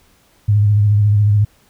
sine tone with vibrato, 103.83 Hz, G#2, in tune, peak -9 dBFS, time 0.48-1.45 s, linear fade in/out 10 ms, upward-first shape sine, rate 14 Hz, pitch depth 40 cents each way, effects pink hiss -54 dBFS RMS until 1.69 s

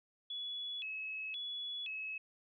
sine tone with vibrato, 2960 Hz, F#7, in tune, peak -39 dBFS, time 0.3-2.18 s, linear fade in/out 5 ms, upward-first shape square, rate 0.96 Hz, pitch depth 240 cents each way, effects none

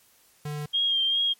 square tone, 148.5 Hz, D3, 20 cents sharp, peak -31 dBFS, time 0.45-0.66 s, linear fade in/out 5 ms
sine tone with vibrato, 3221 Hz, G7, 46 cents sharp, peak -21 dBFS, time 0.73-1.34 s, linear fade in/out 20 ms, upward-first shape sine, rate 2.5 Hz, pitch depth 33 cents each way
effects white hiss -60 dBFS RMS until 1.39 s + MP3 64 kbps

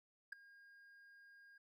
triangle tone with ADSR envelope, 1620 Hz, G#6, 43 cents flat, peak -38 dBFS, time 0.32-1.58 s, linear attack 7 ms, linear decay 6 ms, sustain -21 dB, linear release 6 ms, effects none

